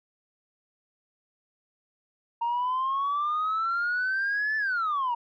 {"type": "exponential two-way sweep", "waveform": "sine", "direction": "up then down", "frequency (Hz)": [928, 1760, 928], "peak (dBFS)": -23, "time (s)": [2.41, 5.15], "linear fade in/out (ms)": 10, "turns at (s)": 4.57, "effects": ["tanh soft clip ceiling -22 dBFS"]}